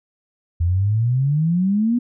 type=exponential sweep; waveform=sine; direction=up; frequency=82.41 to 246.9 Hz; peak=-15 dBFS; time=0.6-1.99 s; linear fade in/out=10 ms; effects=none